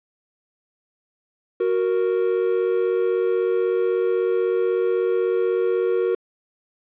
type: tone pair together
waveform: triangle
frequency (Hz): 370 / 466.2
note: F#4 / A#4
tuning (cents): 0 / 0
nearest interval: major third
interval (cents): 400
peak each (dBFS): -19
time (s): 1.6-6.15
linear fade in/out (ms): 5
effects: resampled to 8000 Hz + 9-bit